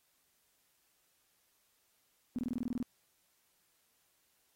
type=tone bursts; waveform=sine; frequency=246.2 Hz; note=B3; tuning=5 cents flat; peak=-32 dBFS; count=10; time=2.36-2.827 s; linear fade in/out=0 ms; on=26 ms; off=23 ms; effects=white hiss -74 dBFS RMS until 4.55 s + AAC 48 kbps